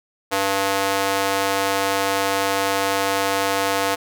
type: tone with high-pass filter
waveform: square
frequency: 98 Hz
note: G2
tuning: in tune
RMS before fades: -21 dBFS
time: 0.31-3.96 s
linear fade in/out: 20 ms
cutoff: 580 Hz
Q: 1
effects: none